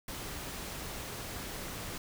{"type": "noise", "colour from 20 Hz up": "pink", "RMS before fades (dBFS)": -41, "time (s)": [0.08, 1.98], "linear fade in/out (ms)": 2, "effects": []}